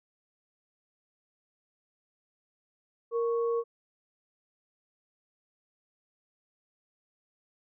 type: tone pair together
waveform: sine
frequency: 465.5 / 1108.7 Hz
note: A#4 / C#6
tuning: -2 / 0 cents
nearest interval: octave + minor third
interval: 1502 cents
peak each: -26 / -37 dBFS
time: 3.11-3.64 s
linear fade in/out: 50 ms
effects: none